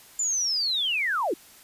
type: linear sweep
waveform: sine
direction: down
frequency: 7200 to 276.3 Hz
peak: -23 dBFS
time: 0.19-1.34 s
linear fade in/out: 5 ms
effects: white hiss -51 dBFS RMS until 1.63 s + resampled to 32000 Hz